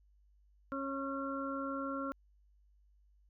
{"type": "harmonic tone", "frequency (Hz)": 273.4, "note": "C#4", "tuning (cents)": -24, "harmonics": [1, 2, 4, 5], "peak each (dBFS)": [-39, -42, -45, -41], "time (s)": [0.72, 2.12], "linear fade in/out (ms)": 0, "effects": ["added 50 Hz sine -64 dBFS peak until 3.29 s"]}